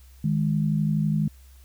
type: tone pair together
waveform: sine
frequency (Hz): 155.56 / 207.6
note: D#3 / G#3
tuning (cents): 0 / 0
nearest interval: perfect fourth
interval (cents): 500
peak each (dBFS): -22 / -25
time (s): 0.24-1.28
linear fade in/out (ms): 5
effects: added 65 Hz sine -47 dBFS peak until 1.64 s + white hiss -59 dBFS RMS until 1.64 s